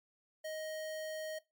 square tone, 626 Hz, D#5, 10 cents sharp, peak -40 dBFS, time 0.44-1.39 s, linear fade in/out 10 ms, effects noise-tail reverb RT60 0.2 s tail -19 dB re dry + MP3 96 kbps

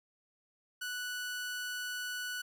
sawtooth tone, 1480 Hz, F#6, in tune, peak -33 dBFS, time 0.81-2.42 s, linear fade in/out 10 ms, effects none

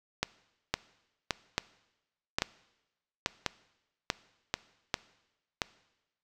two click trains, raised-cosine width 0.2 ms, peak -9 / -10 dBFS, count 6 / 6, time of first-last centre 0.74-4.942 / 0.23-5.618 s, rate 1.19 / 0.928 Hz, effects noise-tail reverb RT60 1.0 s tail -20 dB re dry

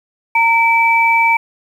sine tone pair together, 917.5 / 2312 Hz, A#5 / D7, -28 / -28 cents, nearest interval octave + major third, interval 1600 cents, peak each -12 dBFS, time 0.35-1.37 s, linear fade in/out 5 ms, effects 7-bit

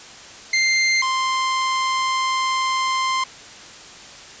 sawtooth tone pair in turn, 2093 / 1046.5 Hz, C7 / C6, 0 / 0 cents, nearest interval octave, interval 1200 cents, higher first, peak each -12 / -15 dBFS, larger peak first, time 0.53-1.02 / 1.02-3.24 s, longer second, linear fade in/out 5 ms, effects white hiss -40 dBFS RMS until 4.4 s + resampled to 16000 Hz

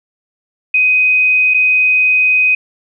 sine tone with dropouts, 2508 Hz, D#7, 13 cents sharp, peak -8 dBFS, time 0.74-2.55 s, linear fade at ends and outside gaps 5 ms, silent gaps 1.539-1.543 s, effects none

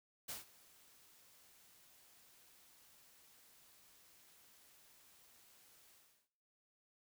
white noise with ADSR envelope, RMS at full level -44 dBFS, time 0.28-6.29 s, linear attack 13 ms, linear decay 150 ms, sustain -22 dB, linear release 360 ms, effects noise-tail reverb RT60 0.9 s tail -20 dB re dry

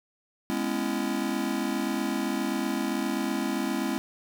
square chord, C# minor seventh, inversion second, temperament just, 207.9 / 249.5 / 277.2 / 332.6 Hz, G#3 / B3 / C#4 / E4, +2 / +18 / 0 / +16 cents, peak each -33 dBFS, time 0.5-3.98 s, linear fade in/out 0 ms, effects none

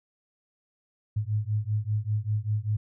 sine beating tone pair, 103.83 / 108.93 Hz, G#2 / A2, 0 / -17 cents, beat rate 5.1 Hz, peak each -28 dBFS, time 1.16-2.77 s, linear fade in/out 10 ms, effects none

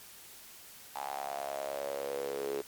sawtooth tone with high-pass filter sweep, 69.9 Hz, C#2, 15 cents sharp, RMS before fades -37 dBFS, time 0.95-2.62 s, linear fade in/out 10 ms, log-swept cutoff 840 to 400 Hz, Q 7.8, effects white hiss -52 dBFS RMS until 2.67 s + MP3 96 kbps

